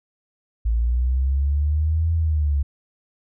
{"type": "linear two-way sweep", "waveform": "sine", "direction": "up then down", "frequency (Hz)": [55, 83, 69.2], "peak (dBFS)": -17, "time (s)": [0.65, 2.63], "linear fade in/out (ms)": 10, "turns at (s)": 2.13, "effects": []}